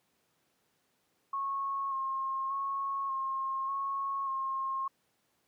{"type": "tone with vibrato", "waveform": "sine", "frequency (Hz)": 1084, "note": "C#6", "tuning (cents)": -39, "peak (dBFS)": -31, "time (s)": [1.33, 4.88], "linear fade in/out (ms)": 5, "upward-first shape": "square", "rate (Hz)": 0.85, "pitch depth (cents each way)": 21, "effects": ["pink hiss -74 dBFS RMS until 5.47 s", "high-pass 150 Hz 12 dB/octave"]}